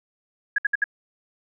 sine tone bursts, 1663 Hz, G#6, 2 cents sharp, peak -17 dBFS, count 4, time 0.56-0.841 s, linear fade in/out 5 ms, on 23 ms, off 63 ms, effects none

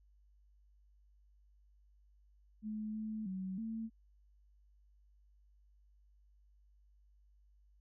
sine tone with pitch steps, 214.7 / 217.1 / 188.4 / 223.7 Hz, A3 / A3 / F#3 / A3, -42 / -23 / +32 / +29 cents, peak -38 dBFS, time 2.62-3.9 s, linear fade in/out 50 ms, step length 320 ms, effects added 50 Hz sine -64 dBFS peak until 7.8 s

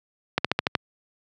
slowing click train, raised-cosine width 0.3 ms, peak -4 dBFS, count 6, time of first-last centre 0.38-0.752 s, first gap 66 ms, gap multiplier 1.06, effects high-pass 100 Hz 12 dB/octave

